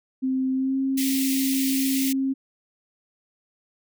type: tone with pitch glide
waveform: sine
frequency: 261.6 to 268 Hz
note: C4 to C4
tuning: 0 to +42 cents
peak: -21 dBFS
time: 0.22-2.34 s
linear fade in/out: 20 ms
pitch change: +42 cents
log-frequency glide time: 0.53-0.77 s
type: high-pass noise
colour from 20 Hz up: white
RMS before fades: -29 dBFS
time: 0.97-2.13 s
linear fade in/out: 10 ms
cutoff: 1900 Hz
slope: 96 dB/octave
effects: none